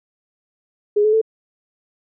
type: tone with pitch steps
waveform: sine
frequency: 415.3 / 428.7 / 442.5 Hz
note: G#4 / A4 / A4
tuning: 0 / -45 / +10 cents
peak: -12 dBFS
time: 0.96-1.215 s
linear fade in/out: 10 ms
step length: 85 ms
effects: none